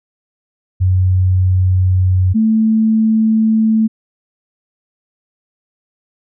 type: tone pair in turn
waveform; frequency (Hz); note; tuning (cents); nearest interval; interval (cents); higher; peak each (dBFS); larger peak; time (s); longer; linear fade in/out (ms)
sine; 92.5 / 220.4; F#2 / A3; 0 / +3; octave + minor third; 1503; second; -9; neither; 0.8-2.34 / 2.34-3.88; neither; 20
effects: none